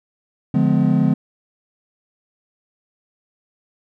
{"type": "chord", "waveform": "triangle", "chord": "D diminished seventh", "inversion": "none", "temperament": "just", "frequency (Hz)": [146.83, 176.2, 211.4, 253.7], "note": ["D3", "F3", "Ab3", "Cb4"], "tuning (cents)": [0, 16, 31, 47], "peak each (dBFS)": -17, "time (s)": [0.54, 1.14], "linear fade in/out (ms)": 5, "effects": []}